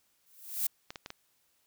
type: noise with exponential growth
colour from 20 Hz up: violet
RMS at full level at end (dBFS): -27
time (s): 0.26-0.67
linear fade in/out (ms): 5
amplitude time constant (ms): 88
type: clicks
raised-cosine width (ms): 0.2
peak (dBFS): -23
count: 4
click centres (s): 0.905 / 0.958 / 1.061 / 1.104
effects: white hiss -72 dBFS RMS until 1.66 s